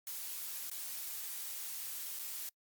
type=noise with dropouts; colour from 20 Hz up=blue; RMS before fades=-42 dBFS; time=0.07-2.49 s; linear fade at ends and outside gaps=1 ms; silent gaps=0.699-0.714 / 2.19-2.194 s; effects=noise-tail reverb RT60 0.1 s tail -25 dB re dry + Opus 48 kbps